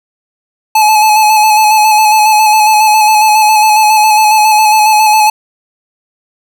square tone with vibrato, 858 Hz, A5, 44 cents flat, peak -5 dBFS, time 0.75-5.3 s, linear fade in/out 5 ms, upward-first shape square, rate 7.3 Hz, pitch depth 24 cents each way, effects none

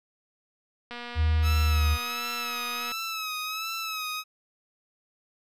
click train, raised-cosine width 0.3 ms, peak -23 dBFS, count 483, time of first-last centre 0.91-2.918 s, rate 240 Hz
sine tone with pitch glide, 78.5 to 76.05 Hz, D#2 to D#2, +16 to -39 cents, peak -20 dBFS, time 1.15-1.98 s, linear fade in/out 50 ms, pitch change -55 cents, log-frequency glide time 1.41-1.6 s
15% pulse tone with vibrato, 1290 Hz, E6, 38 cents flat, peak -24 dBFS, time 1.42-4.24 s, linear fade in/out 50 ms, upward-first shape sine, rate 1.4 Hz, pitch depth 58 cents each way
effects resampled to 32000 Hz

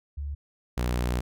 sine / sawtooth tone pair in turn, 71.7 / 60.93 Hz, D2 / B1, -41 / -23 cents, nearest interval minor third, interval 282 cents, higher first, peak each -30 / -21 dBFS, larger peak second, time 0.17-0.35 / 0.77-1.21 s, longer second, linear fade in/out 10 ms, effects none

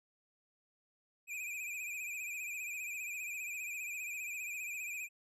square tone with vibrato, 2451 Hz, D#7, 27 cents flat, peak -40 dBFS, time 1.27-5.09 s, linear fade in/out 50 ms, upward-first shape sine, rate 15 Hz, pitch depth 74 cents each way, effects resampled to 32000 Hz

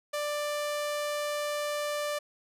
sawtooth tone, 590 Hz, D5, 8 cents sharp, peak -26 dBFS, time 0.13-2.19 s, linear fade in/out 10 ms, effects resampled to 32000 Hz

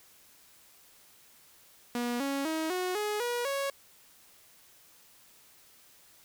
sawtooth tone with pitch steps, 241 / 276.8 / 318 / 365.3 / 419.6 / 482 / 553.7 Hz, B3 / C#4 / D#4 / F#4 / G#4 / B4 / C#5, -42 / -2 / +38 / -22 / +18 / -42 / -2 cents, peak -26 dBFS, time 1.95-3.7 s, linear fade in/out 2 ms, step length 250 ms, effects white hiss -59 dBFS RMS until 6.24 s

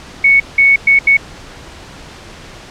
sine tone bursts at uneven times, 2217 Hz, C#7, in tune, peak -5 dBFS, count 4, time 0.24-0.4 / 0.58-0.76 / 0.87-0.99 / 1.07-1.17 s, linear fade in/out 5 ms, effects pink hiss -34 dBFS RMS until 2.7 s + low-pass 6000 Hz 12 dB/octave

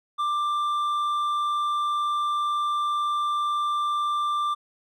sine tone with hard clipping, 1183 Hz, D6, 12 cents sharp, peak -24 dBFS, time 0.18-4.55 s, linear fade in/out 20 ms, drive 5 dB, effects none

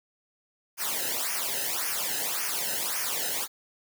white noise with flanger, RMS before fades -30 dBFS, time 0.77-3.48 s, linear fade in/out 50 ms, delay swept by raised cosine 0.25 to 0.89 ms, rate 1.8 Hz, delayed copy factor -0.85, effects none

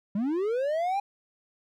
triangle linear sweep, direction up, 190 to 816 Hz, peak -23 dBFS, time 0.15-1 s, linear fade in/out 5 ms, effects none

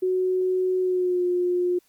sine tone with pitch glide, 370 to 356.8 Hz, F#4 to F4, 0 to +37 cents, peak -20 dBFS, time 0.02-1.79 s, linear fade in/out 10 ms, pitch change -63 cents, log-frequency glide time 0.8-1.24 s, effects white hiss -64 dBFS RMS until 1.88 s + Opus 32 kbps

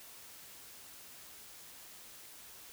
silence, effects white hiss -53 dBFS RMS until 2.72 s

